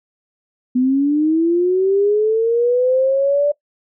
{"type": "linear sweep", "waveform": "sine", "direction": "up", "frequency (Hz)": [247.6, 587.3], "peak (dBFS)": -12, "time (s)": [0.75, 3.52], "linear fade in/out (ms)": 10, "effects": ["noise-tail reverb RT60 0.1 s tail -20 dB re dry"]}